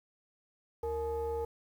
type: tone with frequency modulation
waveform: sine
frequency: 462.8 Hz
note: A#4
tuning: 13 cents flat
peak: -31 dBFS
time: 0.83-1.45 s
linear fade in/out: 5 ms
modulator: 390 Hz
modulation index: 0.74
effects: tanh soft clip ceiling -27 dBFS + 10-bit